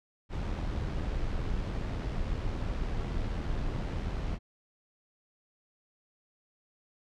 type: noise with amplitude modulation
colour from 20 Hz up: brown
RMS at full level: -31 dBFS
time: 0.29-4.39 s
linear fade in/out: 50 ms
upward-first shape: sine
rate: 81 Hz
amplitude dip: 35%
effects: low-pass 5000 Hz 12 dB/octave